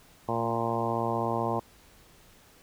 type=harmonic tone with a mistuned harmonic; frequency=115.9 Hz; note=A#2; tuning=10 cents flat; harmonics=1 / 2 / 3 / 4 / 5 / 6 / 7 / 8 / 9; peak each=-35 / -35 / -35 / -35 / -35 / -35 / -35 / -35 / -35 dBFS; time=0.28-1.6 s; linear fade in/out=10 ms; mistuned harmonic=2; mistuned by=-21 cents; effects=pink hiss -57 dBFS RMS until 2.62 s